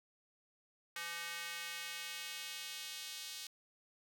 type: tone with high-pass filter sweep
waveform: square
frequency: 169.9 Hz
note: F3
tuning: 47 cents flat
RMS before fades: -45 dBFS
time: 0.96-3.47 s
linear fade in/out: 2 ms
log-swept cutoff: 1700 to 3800 Hz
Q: 1.3
effects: none